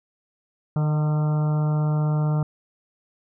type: harmonic tone with a mistuned harmonic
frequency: 151.3 Hz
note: D#3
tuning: 48 cents flat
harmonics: 1 / 2 / 3 / 4 / 5 / 6 / 7 / 8 / 9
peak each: -19 / -36 / -37 / -36 / -39 / -40 / -45 / -42 / -43 dBFS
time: 0.76-2.43 s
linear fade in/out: 2 ms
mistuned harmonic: 4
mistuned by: +23 cents
effects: none